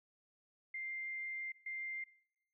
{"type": "tone bursts at uneven times", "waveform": "sine", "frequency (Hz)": 2098, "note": "C7", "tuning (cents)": 4, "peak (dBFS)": -40, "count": 2, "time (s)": [[0.74, 1.52], [1.66, 2.04]], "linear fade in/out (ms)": 5, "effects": ["noise-tail reverb RT60 0.8 s tail -21 dB re dry"]}